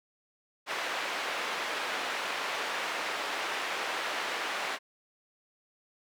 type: band-pass noise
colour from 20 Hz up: white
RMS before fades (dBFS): -34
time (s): 0.66-4.79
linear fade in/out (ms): 50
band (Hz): 470 to 2300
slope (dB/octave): 12
effects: none